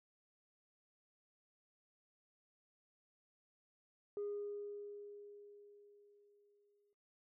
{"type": "tone with exponential decay", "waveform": "sine", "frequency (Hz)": 410, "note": "G#4", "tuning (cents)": -22, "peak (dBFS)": -37, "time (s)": [4.17, 6.93], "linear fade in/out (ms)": 1, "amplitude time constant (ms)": 600, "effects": ["noise-tail reverb RT60 0.2 s tail -19 dB re dry", "tanh soft clip ceiling -36 dBFS"]}